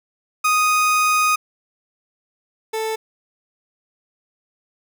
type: tone pair in turn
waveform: 30% pulse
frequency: 1244.5 / 441 Hz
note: D#6 / A4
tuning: 0 / +4 cents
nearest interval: octave + tritone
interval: 1796 cents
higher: first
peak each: -12 / -19 dBFS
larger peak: first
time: 0.44-1.36 / 2.73-2.96 s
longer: first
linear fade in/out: 10 ms
effects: none